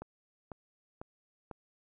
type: click train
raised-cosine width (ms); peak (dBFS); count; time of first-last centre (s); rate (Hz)
1; -28; 4; 0.02-1.513; 2.01
effects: none